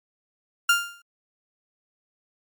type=tone with exponential decay; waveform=30% pulse; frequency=1400 Hz; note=F6; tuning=4 cents sharp; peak=-11 dBFS; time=0.69-1.02 s; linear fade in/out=5 ms; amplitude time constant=70 ms; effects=MP3 96 kbps